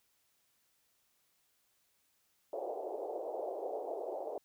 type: band-pass noise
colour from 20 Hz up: white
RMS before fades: -40 dBFS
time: 2.53-4.38 s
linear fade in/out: 2 ms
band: 370 to 740 Hz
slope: 48 dB/octave
effects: white hiss -75 dBFS RMS until 4.44 s